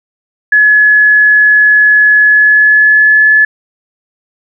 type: tone with pitch glide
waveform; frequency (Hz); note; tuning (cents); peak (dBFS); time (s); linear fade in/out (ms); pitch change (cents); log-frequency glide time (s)
sine; 1700 to 1720.7; G#6 to A6; +40 to -39; -3; 0.52-3.45; 5; +21; 2.19-3.32
effects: none